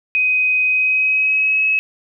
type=tone with pitch glide; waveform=sine; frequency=2511 to 2570 Hz; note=D#7 to E7; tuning=+15 to -45 cents; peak=-13 dBFS; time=0.15-1.79 s; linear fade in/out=0 ms; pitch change=+40 cents; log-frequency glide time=0.66-1.67 s; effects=none